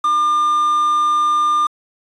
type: tone with quantisation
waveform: triangle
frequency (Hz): 1200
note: D6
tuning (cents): +37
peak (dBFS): -11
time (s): 0.04-1.67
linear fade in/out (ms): 5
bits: 6
effects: resampled to 24000 Hz